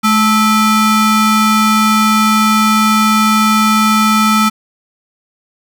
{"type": "ring-modulated tone", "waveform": "square", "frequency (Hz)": 546, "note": "C#5", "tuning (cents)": -26, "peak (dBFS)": -6, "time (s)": [0.03, 4.5], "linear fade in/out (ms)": 20, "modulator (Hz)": 761, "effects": []}